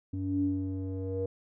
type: tone with low-pass filter sweep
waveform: square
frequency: 94.7 Hz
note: F#2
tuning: 41 cents sharp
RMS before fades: -32 dBFS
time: 0.13-1.26 s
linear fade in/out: 5 ms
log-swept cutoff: 240 to 480 Hz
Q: 9
effects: none